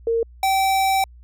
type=tone pair in turn; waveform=sine / square; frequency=459.4 / 772.6 Hz; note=A#4 / G5; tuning=-25 / -25 cents; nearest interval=major sixth; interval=900 cents; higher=second; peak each=-17 / -17 dBFS; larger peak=neither; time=0.07-0.23 / 0.43-1.04 s; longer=second; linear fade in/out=2 ms; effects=added 60 Hz sine -42 dBFS peak until 1.23 s